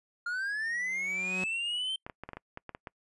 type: linear sweep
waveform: triangle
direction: up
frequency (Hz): 1396.9 to 3136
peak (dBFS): -29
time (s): 0.26-1.96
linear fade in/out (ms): 5
type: tone with exponential growth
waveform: sawtooth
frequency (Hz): 185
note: F#3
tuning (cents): 0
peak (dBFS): -29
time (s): 0.52-1.44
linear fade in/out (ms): 2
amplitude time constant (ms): 200
type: clicks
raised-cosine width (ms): 0.5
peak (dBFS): -25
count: 10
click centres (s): 2.065 / 2.098 / 2.236 / 2.29 / 2.333 / 2.37 / 2.574 / 2.693 / 2.749 / 2.872
effects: noise-tail reverb RT60 0.1 s tail -26 dB re dry + resampled to 24000 Hz